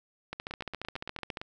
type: two click trains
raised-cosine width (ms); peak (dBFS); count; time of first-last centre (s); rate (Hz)
0.3; -22 / -20; 9 / 16; 0.51-1.415 / 0.33-1.372; 8.84 / 14.4
effects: none